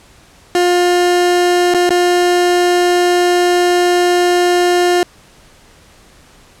30% pulse tone with dropouts, 354.4 Hz, F4, 25 cents sharp, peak -7 dBFS, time 0.55-5.03 s, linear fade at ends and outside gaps 1 ms, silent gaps 1.739-1.746 / 1.893-1.905 s, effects pink hiss -45 dBFS RMS until 6.6 s + low-pass 10000 Hz 12 dB/octave

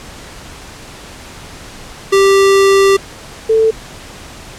square / sine tone pair in turn, 392 / 443.7 Hz, G4 / A4, 0 / +14 cents, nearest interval major second, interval 214 cents, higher second, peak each -7 dBFS, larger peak neither, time 2.12-2.97 / 3.49-3.71 s, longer first, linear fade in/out 10 ms, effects pink hiss -33 dBFS RMS until 4.58 s + low-pass 9000 Hz 12 dB/octave

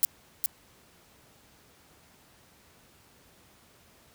violet noise with echo, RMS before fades -21 dBFS, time 0.03-0.05 s, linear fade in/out 0 ms, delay 410 ms, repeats 1, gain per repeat -5 dB, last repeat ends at 0.46 s, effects pink hiss -59 dBFS RMS until 4.14 s + high-pass 60 Hz 12 dB/octave

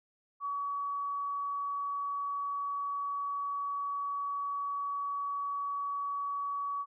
sine tone, 1133 Hz, C#6, 37 cents sharp, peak -32 dBFS, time 0.4-6.86 s, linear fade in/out 50 ms, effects none

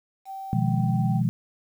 sine tone, 775 Hz, G5, 20 cents flat, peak -33 dBFS, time 0.25-1.22 s, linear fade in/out 50 ms
sine chord, F half-diminished seventh, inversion second, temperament equal, 123.47 / 155.56 / 174.61 / 207.7 Hz, Cb3 / Eb3 / F3 / Ab3, 0 / 0 / 0 / 0 cents, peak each -24 / -27 / -26 / -28 dBFS, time 0.53-1.29 s, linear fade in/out 0 ms
effects 9-bit

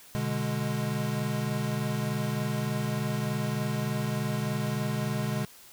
square chord, G# diminished, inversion first, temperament equal, 123.47 / 146.83 / 207.7 Hz, B2 / D3 / G#3, 0 / 0 / 0 cents, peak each -33 dBFS, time 0.15-5.45 s, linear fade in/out 0 ms, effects white hiss -52 dBFS RMS until 5.72 s

